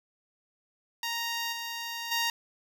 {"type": "tone with level steps", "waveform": "10% pulse", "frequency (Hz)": 932.3, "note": "A#5", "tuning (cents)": 0, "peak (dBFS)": [-22, -26, -18], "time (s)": [1.03, 2.3], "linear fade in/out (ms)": 2, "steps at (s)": [1.52, 2.11], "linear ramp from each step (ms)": 10, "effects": []}